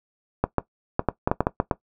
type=clicks; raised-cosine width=1 ms; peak=-5 dBFS; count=10; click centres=0.44 / 0.583 / 0.994 / 1.087 / 1.275 / 1.315 / 1.406 / 1.469 / 1.601 / 1.712 s; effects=noise-tail reverb RT60 0.1 s tail -17 dB re dry